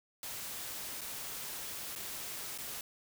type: noise with dropouts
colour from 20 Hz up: white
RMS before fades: -42 dBFS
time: 0.23-2.81 s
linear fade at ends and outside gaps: 1 ms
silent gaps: 1.01-1.015 / 1.952-1.96 / 2.577-2.585 s
effects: none